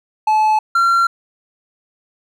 triangle tone pair in turn, 863 / 1369.9 Hz, A5 / F6, -34 / -34 cents, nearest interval minor sixth, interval 800 cents, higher second, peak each -9 dBFS, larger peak neither, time 0.27-0.59 / 0.75-1.07 s, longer neither, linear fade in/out 5 ms, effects none

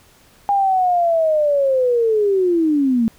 sine linear sweep, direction down, 812 to 220 Hz, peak -13 dBFS, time 0.49-3.08 s, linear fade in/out 0 ms, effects pink hiss -51 dBFS RMS until 3.18 s

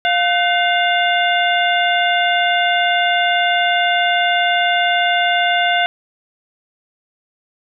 harmonic tone with a mistuned harmonic, 703 Hz, F5, 11 cents sharp, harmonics 1 / 2 / 3 / 4 / 5, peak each -16 / -19 / -21 / -22 / -23 dBFS, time 0.05-5.86 s, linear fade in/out 0 ms, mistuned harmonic 2, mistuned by +130 cents, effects none

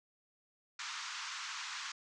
pink band-pass noise, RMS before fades -43 dBFS, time 0.79-1.92 s, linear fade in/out 5 ms, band 1000 to 7000 Hz, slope 48 dB/octave, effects none

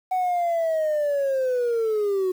sine linear sweep, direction down, 749 to 364.6 Hz, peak -18 dBFS, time 0.11-2.32 s, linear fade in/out 10 ms, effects tanh soft clip ceiling -19 dBFS + 8-bit

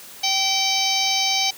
harmonic tone with a mistuned harmonic, 771 Hz, G5, 29 cents flat, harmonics 1 / 3 / 4 / 5 / 6 / 7 / 8, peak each -26 / -26 / -26 / -26 / -26 / -26 / -26 dBFS, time 0.23-1.51 s, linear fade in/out 10 ms, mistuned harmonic 1, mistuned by +15 cents, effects white hiss -41 dBFS RMS until 1.57 s + high-pass 100 Hz 12 dB/octave

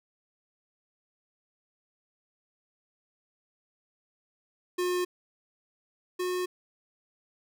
square tone pair in turn, 359.3 / 362.8 Hz, F4 / F#4, +49 / -34 cents, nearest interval unison, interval 17 cents, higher second, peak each -27 / -29 dBFS, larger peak first, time 4.78-5.05 / 6.19-6.46 s, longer neither, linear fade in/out 10 ms, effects none

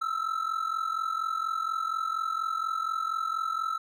triangle ring-modulated tone, 1318.5 Hz, E6, in tune, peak -23 dBFS, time 0.01-3.78 s, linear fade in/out 10 ms, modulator 22.1 Hz, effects none

